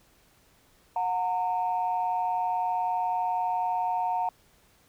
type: tone pair together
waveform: sine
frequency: 727.8 / 916 Hz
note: F#5 / A#5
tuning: -29 / -31 cents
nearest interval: major third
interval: 398 cents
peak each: -27 dBFS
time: 0.96-4.29 s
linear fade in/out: 2 ms
effects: tanh soft clip ceiling -18 dBFS + pink hiss -62 dBFS RMS until 4.88 s